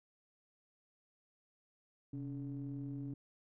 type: ring-modulated tone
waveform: triangle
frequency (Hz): 75.5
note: D2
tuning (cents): +48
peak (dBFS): -35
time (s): 2.13-3.14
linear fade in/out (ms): 5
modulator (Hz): 206
effects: none